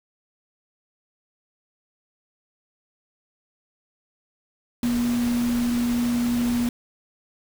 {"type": "tone in noise", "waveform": "sine", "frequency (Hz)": 240, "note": "B3", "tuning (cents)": -49, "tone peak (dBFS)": -20, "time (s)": [4.83, 6.69], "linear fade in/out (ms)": 2, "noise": "pink", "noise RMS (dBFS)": -34, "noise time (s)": [4.83, 6.69], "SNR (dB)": 11, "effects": []}